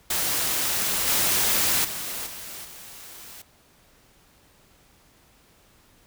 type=noise with level steps; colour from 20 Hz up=white; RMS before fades=-25 / -22 / -32 / -38 / -43 dBFS; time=0.1-3.42 s; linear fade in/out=5 ms; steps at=1.07 / 1.84 / 2.26 / 2.64 s; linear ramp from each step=10 ms; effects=pink hiss -58 dBFS RMS until 6.06 s